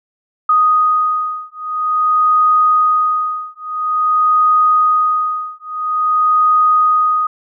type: beating tone pair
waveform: sine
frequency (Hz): 1244.5 / 1244.99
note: D#6 / D#6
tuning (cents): 0 / +1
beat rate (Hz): 0.49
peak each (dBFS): -14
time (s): 0.49-7.27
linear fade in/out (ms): 5
effects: none